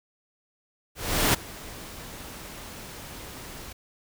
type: noise with ADSR envelope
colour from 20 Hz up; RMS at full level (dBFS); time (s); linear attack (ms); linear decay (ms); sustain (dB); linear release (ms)
pink; -20; 0.95-3.73; 390; 10; -21; 9
effects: none

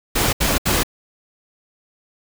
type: noise bursts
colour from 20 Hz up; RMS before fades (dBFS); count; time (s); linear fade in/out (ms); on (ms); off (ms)
pink; -18; 3; 0.15-0.834; 10; 180; 72
effects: none

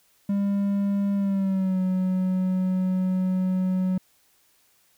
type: tone with pitch glide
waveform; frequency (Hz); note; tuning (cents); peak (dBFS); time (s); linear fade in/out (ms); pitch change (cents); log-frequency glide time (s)
triangle; 200 to 185.53; G3 to F#3; +35 to +5; -19; 0.29-3.98; 5; -130; 1.15-1.8
effects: white hiss -63 dBFS RMS until 4.97 s

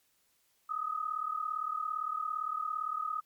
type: tone pair together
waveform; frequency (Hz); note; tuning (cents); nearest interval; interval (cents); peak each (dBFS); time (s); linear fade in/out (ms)
sine; 1234 / 1271.6; D#6 / D#6; -15 / +37; minor second; 52; -35 / -35; 0.69-3.21; 10
effects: white hiss -72 dBFS RMS until 3.25 s + MP3 96 kbps

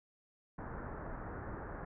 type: low-pass noise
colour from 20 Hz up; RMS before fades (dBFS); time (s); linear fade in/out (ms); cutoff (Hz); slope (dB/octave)
pink; -44; 0.58-1.85; 5; 1700; 48
effects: none

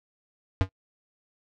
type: tone with exponential decay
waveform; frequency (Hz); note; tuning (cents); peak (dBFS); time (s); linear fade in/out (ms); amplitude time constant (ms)
square; 94.5; F#2; +37; -15; 0.61-0.69; 0; 16
effects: noise-tail reverb RT60 0.1 s tail -24 dB re dry + low-pass 4000 Hz 12 dB/octave

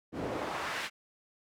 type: noise with band-pass filter sweep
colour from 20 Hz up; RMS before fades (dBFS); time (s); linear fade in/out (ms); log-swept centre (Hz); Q
pink; -36; 0.12-0.9; 50; 290 to 2400; 0.94
effects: none

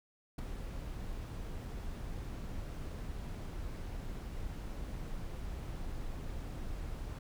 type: noise with ADSR envelope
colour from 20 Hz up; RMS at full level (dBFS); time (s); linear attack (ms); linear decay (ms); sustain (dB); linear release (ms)
brown; -33; 0.38-7.19; 9; 7; -8; 6
effects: none

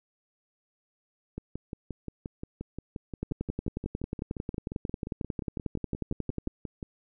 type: two click trains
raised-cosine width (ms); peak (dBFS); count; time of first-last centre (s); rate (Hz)
3; -23 / -18; 32 / 37; 1.38-6.828 / 3.23-6.473; 5.69 / 11.1
effects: none

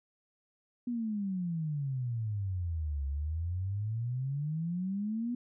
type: exponential two-way sweep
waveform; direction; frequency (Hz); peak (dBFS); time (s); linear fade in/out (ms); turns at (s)
sine; down then up; 246.9 to 68.2 to 246.9; -31; 0.87-5.35; 5; 3.06
effects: none

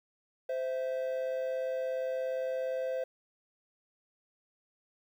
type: tone pair together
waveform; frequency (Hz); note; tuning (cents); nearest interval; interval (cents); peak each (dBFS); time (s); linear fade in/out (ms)
triangle; 519 / 656.2; C5 / E5; -14 / -8; major third; 406; -30 / -36; 0.49-3.04; 5
effects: 11-bit

